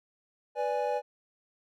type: chord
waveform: triangle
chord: G# diminished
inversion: first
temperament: equal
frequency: 493.9 / 587.3 / 830.6 Hz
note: B4 / D5 / G#5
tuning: 0 / 0 / 0 cents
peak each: -30 dBFS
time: 0.55-1.02 s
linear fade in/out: 50 ms
effects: none